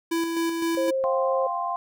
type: tone with tremolo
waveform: square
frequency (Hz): 332.4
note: E4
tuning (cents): +15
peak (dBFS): -23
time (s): 0.11-0.91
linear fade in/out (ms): 10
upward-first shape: square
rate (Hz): 3.9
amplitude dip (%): 35
type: tone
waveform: sine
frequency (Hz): 531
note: C5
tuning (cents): +25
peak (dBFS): -22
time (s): 0.77-1.47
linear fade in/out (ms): 5
type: chord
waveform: sine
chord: F suspended second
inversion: none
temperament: equal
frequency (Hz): 698.5 / 784 / 1046.5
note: F5 / G5 / C6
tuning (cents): 0 / 0 / 0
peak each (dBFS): -29 / -32 / -28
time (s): 1.04-1.76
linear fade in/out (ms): 0
effects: none